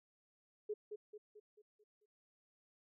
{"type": "tone with echo", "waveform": "sine", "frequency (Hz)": 420.9, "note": "G#4", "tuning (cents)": 23, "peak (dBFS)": -37, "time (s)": [0.69, 0.74], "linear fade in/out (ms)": 10, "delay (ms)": 220, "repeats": 6, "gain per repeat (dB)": -6, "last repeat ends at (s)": 2.06, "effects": []}